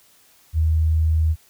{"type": "tone", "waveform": "sine", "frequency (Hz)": 79.5, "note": "D#2", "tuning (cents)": 38, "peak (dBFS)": -15, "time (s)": [0.53, 1.36], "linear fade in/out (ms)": 50, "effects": ["white hiss -55 dBFS RMS until 1.49 s"]}